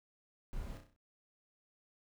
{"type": "noise with echo", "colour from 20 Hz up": "brown", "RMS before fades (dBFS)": -43, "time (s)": [0.53, 0.77], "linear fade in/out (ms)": 0, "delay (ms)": 32, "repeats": 6, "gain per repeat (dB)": -5, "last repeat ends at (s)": 0.962, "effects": []}